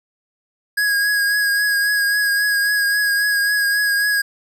square tone with vibrato, 1652 Hz, G#6, 10 cents flat, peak -16 dBFS, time 0.77-4.22 s, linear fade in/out 10 ms, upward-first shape triangle, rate 3.7 Hz, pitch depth 31 cents each way, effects none

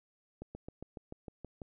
slowing click train, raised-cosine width 2 ms, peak -30 dBFS, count 9, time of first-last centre 0.42-1.618 s, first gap 130 ms, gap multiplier 1.04, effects none

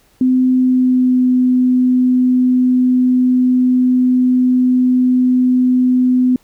sine tone with pitch glide, 255.8 to 252.4 Hz, C4 to B3, -39 to +38 cents, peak -9 dBFS, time 0.21-6.36 s, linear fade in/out 2 ms, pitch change -23 cents, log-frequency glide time 0.51-1.26 s, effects pink hiss -54 dBFS RMS until 6.43 s

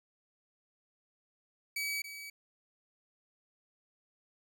sawtooth tone with echo, 2281 Hz, C#7, 49 cents sharp, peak -30 dBFS, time 1.76-2.02 s, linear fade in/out 5 ms, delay 280 ms, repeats 1, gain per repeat -10 dB, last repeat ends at 2.3 s, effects none

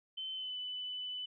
sine tone with pitch glide, 3070 to 2996 Hz, G7 to F#7, -37 to +21 cents, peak -38 dBFS, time 0.17-1.26 s, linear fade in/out 10 ms, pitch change -42 cents, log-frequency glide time 0.33-0.55 s, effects none

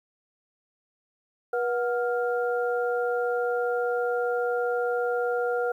sine tone cluster, 484.1 / 732 / 1399 Hz, B4 / F#5 / F6, -35 / -19 / +3 cents, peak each -25 / -31 / -32 dBFS, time 1.53-5.72 s, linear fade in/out 5 ms, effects 10-bit

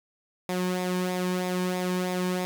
sawtooth tone with flanger, 181.9 Hz, F#3, 29 cents flat, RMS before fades -28 dBFS, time 0.49-2.45 s, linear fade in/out 0 ms, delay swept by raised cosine 0.67 to 1.51 ms, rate 3.1 Hz, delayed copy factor -0.55, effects none

